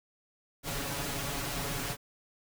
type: noise with comb filter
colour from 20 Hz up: pink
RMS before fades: -35 dBFS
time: 0.63-1.97 s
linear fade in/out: 50 ms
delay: 7.1 ms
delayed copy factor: +0.9
effects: none